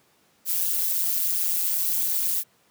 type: noise with amplitude modulation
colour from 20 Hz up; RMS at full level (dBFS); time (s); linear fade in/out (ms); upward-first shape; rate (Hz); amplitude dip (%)
violet; -21; 0.45-2.44; 50; sine; 176; 80
effects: pink hiss -62 dBFS RMS until 2.7 s + high-pass 150 Hz 12 dB/octave